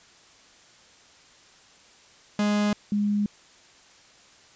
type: tone pair in turn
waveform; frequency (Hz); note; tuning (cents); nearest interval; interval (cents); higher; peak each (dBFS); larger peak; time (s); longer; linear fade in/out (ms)
45% pulse / sine; 207.7 / 206.1; G#3 / G#3; 0 / -13; unison; 13; first; -21; neither; 2.39-2.73 / 2.92-3.26; neither; 2
effects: white hiss -54 dBFS RMS until 4.55 s + resampled to 16000 Hz